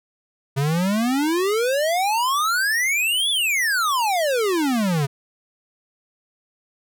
square exponential two-way sweep, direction up then down, 133.1 to 3521 to 133.1 Hz, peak -19 dBFS, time 0.56-5.07 s, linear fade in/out 20 ms, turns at 3.3 s, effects none

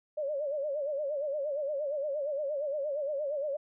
sine tone with vibrato, 578 Hz, D5, 28 cents flat, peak -30 dBFS, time 0.17-3.57 s, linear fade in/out 10 ms, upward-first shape sine, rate 8.6 Hz, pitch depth 110 cents each way, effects none

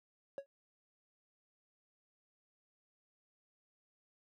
triangle tone with exponential decay, 554.4 Hz, C#5, in tune, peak -33 dBFS, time 0.38-0.46 s, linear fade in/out 0 ms, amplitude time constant 17 ms, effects tanh soft clip ceiling -29 dBFS + high-pass 150 Hz 12 dB/octave

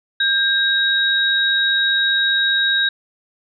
sine tone pair together, 1600 / 3805 Hz, G6 / A#7, +35 / +35 cents, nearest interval octave + minor third, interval 1500 cents, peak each -17 dBFS, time 0.2-2.89 s, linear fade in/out 5 ms, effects none

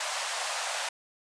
pink band-pass noise, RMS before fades -33 dBFS, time 0-0.89 s, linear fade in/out 5 ms, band 590 to 9400 Hz, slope 48 dB/octave, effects none

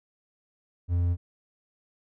triangle tone, 87.31 Hz, F2, in tune, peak -20 dBFS, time 0.88-1.17 s, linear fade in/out 50 ms, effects none

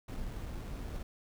brown noise with sample-and-hold, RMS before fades -40 dBFS, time 0.08-1.03 s, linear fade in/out 5 ms, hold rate 4900 Hz, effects none

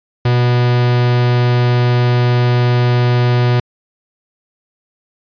45% pulse tone, 122.4 Hz, B2, 15 cents flat, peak -10 dBFS, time 0.25-3.6 s, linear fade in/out 5 ms, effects resampled to 11025 Hz

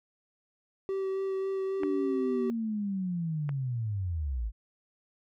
triangle tone with vibrato, 385.2 Hz, G4, 30 cents flat, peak -27 dBFS, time 0.89-2.5 s, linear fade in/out 0 ms, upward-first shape sine, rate 3.7 Hz, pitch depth 11 cents each way
sine linear sweep, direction down, 300 to 49 Hz, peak -29 dBFS, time 1.79-4.52 s, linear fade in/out 50 ms
clicks, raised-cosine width 0.5 ms, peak -22 / -25 dBFS, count 2, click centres 1.834 / 3.492 s
effects none

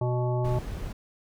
harmonic tone, 123.47 Hz, B2, in tune, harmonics 1 / 3 / 5 / 7 / 9, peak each -25 / -32 / -33 / -36 / -43 dBFS, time 0.01-0.59 s, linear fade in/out 5 ms
brown noise, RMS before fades -34 dBFS, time 0.44-0.93 s, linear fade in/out 10 ms
effects none

